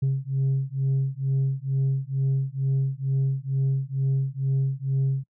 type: beating tone pair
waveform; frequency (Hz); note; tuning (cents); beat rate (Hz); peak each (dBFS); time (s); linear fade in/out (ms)
sine; 134 / 136.2; C3 / C#3; +42 / -30; 2.2; -23; 0.02-5.24; 10
effects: noise-tail reverb RT60 0.1 s tail -25 dB re dry + tanh soft clip ceiling -18 dBFS